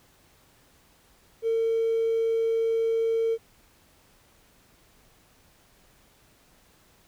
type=tone with hard clipping; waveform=triangle; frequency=453.7 Hz; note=A#4; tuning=47 cents flat; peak=-22 dBFS; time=1.42-3.38 s; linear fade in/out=50 ms; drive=3 dB; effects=pink hiss -60 dBFS RMS until 7.07 s